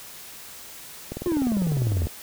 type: click train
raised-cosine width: 2 ms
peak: -18 dBFS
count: 20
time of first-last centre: 1.12-2.07 s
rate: 20 Hz
type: exponential sweep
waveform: triangle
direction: down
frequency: 366.7 to 77.78 Hz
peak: -19 dBFS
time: 1.26-2.06 s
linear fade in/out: 0 ms
effects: white hiss -42 dBFS RMS until 2.22 s